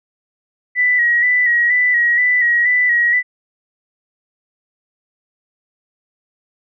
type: tone with vibrato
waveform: sine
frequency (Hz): 1943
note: B6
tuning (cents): -29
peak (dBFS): -11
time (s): 0.75-3.23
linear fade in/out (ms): 50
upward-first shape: square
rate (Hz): 2.1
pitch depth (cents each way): 38
effects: none